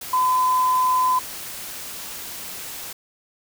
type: tone in noise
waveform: sine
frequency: 1015 Hz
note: B5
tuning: 47 cents sharp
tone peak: -16 dBFS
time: 0.13-1.19 s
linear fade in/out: 5 ms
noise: white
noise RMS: -34 dBFS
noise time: 0.01-2.93 s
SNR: +15 dB
effects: none